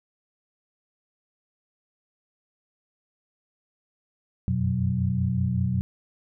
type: tone cluster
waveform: sine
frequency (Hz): 89.1 / 94.4 / 124.3 / 185.3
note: F2 / F#2 / B2 / F#3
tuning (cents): +35 / +35 / +12 / +3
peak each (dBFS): -29 / -31 / -25 / -27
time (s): 4.48-5.81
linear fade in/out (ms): 0
effects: none